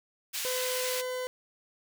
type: high-pass noise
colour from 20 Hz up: pink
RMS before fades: -34 dBFS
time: 0.33-1.02 s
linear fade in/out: 20 ms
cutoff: 2500 Hz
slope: 12 dB/octave
type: tone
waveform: 40% pulse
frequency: 506 Hz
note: B4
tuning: 42 cents sharp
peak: -31 dBFS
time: 0.45-1.27 s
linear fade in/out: 0 ms
effects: none